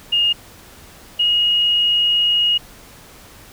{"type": "tone pair in turn", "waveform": "sine", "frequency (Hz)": [2842, 2878], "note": ["F7", "F#7"], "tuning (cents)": [30, -49], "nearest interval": "unison", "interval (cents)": 21, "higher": "second", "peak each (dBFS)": -13, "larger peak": "neither", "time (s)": [[0.12, 0.33], [1.19, 2.58]], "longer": "second", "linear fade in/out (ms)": 10, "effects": ["pink hiss -43 dBFS RMS until 3.52 s"]}